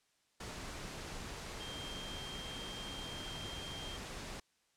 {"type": "tone in noise", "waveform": "sine", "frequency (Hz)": 3185, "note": "G7", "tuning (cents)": 27, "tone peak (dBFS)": -46, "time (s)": [1.6, 3.97], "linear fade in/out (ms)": 5, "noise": "pink", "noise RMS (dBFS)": -45, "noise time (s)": [0.4, 4.4], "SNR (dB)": -4, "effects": ["white hiss -75 dBFS RMS until 4.76 s", "low-pass 8000 Hz 12 dB/octave"]}